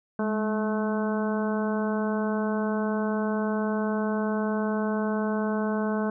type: harmonic tone with a mistuned harmonic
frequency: 216.1 Hz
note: A3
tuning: 31 cents flat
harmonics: 1 / 2 / 3 / 4 / 5 / 6 / 7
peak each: -26 / -31 / -33 / -37 / -37 / -42 / -38 dBFS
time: 0.19-6.1 s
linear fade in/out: 2 ms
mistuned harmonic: 1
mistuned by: -42 cents
effects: none

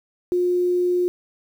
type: tone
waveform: sine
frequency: 357.1 Hz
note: F4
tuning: 39 cents sharp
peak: -17 dBFS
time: 0.32-1.08 s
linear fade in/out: 0 ms
effects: 8-bit

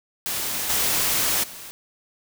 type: noise with level steps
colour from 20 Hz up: white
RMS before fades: -27 / -22 / -39 dBFS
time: 0.26-1.71 s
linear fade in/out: 0 ms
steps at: 0.69 / 1.43 s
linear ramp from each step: 10 ms
effects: none

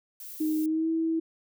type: noise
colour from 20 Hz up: violet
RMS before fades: -42 dBFS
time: 0.2-0.66 s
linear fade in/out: 2 ms
type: tone with pitch glide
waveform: sine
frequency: 311.1 to 325.1 Hz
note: D#4 to E4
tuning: 0 to -24 cents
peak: -24 dBFS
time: 0.4-1.2 s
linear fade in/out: 10 ms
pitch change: +76 cents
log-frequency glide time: 0.62-0.89 s
effects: none

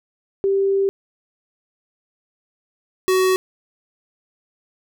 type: tone pair in turn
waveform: sine / square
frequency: 392 / 374 Hz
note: G4 / F#4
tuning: 0 / +19 cents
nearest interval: minor second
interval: 81 cents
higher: first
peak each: -15 dBFS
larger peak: neither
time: 0.44-0.89 / 3.08-3.36 s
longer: first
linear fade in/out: 0 ms
effects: none

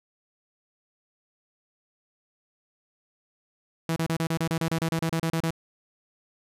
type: tone bursts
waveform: sawtooth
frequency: 163.6 Hz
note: E3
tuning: 13 cents flat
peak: -20 dBFS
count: 16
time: 3.89-5.506 s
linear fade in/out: 2 ms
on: 71 ms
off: 32 ms
effects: resampled to 32000 Hz

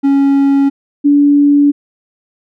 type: tone pair in turn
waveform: triangle / sine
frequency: 277.2 / 287.5 Hz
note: C#4 / D4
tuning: 0 / -37 cents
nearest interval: minor second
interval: 63 cents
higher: second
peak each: -5 dBFS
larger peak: neither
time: 0.03-0.7 / 1.04-1.72 s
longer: second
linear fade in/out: 20 ms
effects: none

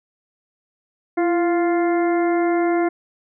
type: harmonic tone with a mistuned harmonic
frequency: 349.2 Hz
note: F4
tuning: in tune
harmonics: 1 / 2 / 3 / 4 / 5 / 6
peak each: -17 / -23 / -32 / -32 / -35 / -33 dBFS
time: 1.17-2.89 s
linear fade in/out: 10 ms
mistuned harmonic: 1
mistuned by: -48 cents
effects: none

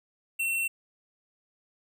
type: tone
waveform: square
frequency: 2710 Hz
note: E7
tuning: 47 cents sharp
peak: -27 dBFS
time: 0.39-0.68 s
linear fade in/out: 10 ms
effects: none

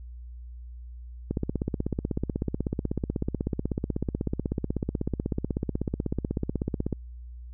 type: click train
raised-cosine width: 3 ms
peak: -14 dBFS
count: 92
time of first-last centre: 1.31-6.927 s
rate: 16.2 Hz
effects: added 60 Hz sine -39 dBFS peak until 7.53 s

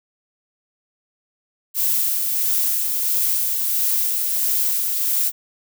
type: noise with tremolo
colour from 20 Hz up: violet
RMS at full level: -19 dBFS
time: 1.74-5.32 s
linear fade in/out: 50 ms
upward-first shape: sine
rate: 1.5 Hz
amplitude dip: 30%
effects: none

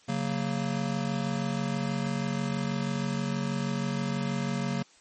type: chord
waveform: square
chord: F# major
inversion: second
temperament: just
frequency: 138.75 / 185 / 231.2 Hz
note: C#3 / F#3 / A#3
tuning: +2 / 0 / -14 cents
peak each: -33 dBFS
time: 0.08-4.83 s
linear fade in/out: 10 ms
effects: white hiss -59 dBFS RMS until 5 s + MP3 32 kbps

